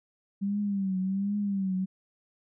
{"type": "tone with vibrato", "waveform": "sine", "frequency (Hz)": 196, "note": "G3", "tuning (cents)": 0, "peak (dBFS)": -26, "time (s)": [0.41, 1.86], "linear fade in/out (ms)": 20, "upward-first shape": "triangle", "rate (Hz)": 1.3, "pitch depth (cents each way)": 99, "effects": []}